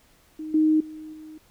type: tone with level steps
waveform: sine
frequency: 311.1 Hz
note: D#4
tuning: in tune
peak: -31 / -16 / -36 / -39 dBFS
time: 0.39-1.38 s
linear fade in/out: 5 ms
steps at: 0.54 / 0.8 / 1.13 s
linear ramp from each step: 5 ms
effects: pink hiss -59 dBFS RMS until 1.5 s